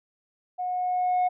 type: tone with level ramp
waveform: sine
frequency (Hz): 727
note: F#5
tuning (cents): -31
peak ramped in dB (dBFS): -27 to -17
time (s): 0.58-1.29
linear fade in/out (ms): 20
effects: tanh soft clip ceiling -19 dBFS